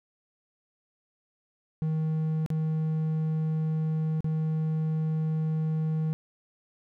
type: tone with dropouts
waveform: triangle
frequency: 157.6 Hz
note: D#3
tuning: 23 cents sharp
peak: -23 dBFS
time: 1.82-6.13 s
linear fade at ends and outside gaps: 0 ms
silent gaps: 2.462-2.503 / 4.206-4.244 s
effects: none